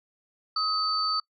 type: tone pair together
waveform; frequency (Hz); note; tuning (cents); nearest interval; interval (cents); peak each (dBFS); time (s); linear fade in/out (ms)
sine; 1265 / 4552; D#6 / C#8; +28 / +45; octave + minor seventh; 2217; -27; 0.56-1.2; 5
effects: noise-tail reverb RT60 0.1 s tail -24 dB re dry